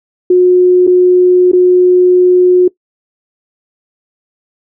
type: tone with dropouts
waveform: sine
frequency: 362.1 Hz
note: F#4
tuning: 37 cents flat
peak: -3 dBFS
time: 0.3-2.68 s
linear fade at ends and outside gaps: 5 ms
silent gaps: 0.869-0.874 / 1.517-1.531 s
effects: noise-tail reverb RT60 0.1 s tail -20 dB re dry